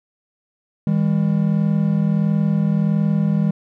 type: tone pair together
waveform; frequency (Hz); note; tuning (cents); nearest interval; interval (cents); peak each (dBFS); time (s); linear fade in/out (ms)
triangle; 159.61 / 201.1; D#3 / G3; +44 / +44; major third; 400; -16; 0.87-3.51; 2
effects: none